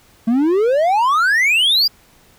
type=exponential sweep; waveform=triangle; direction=up; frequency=219.7 to 4956 Hz; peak=-10 dBFS; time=0.27-1.88 s; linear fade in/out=10 ms; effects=pink hiss -51 dBFS RMS until 2.38 s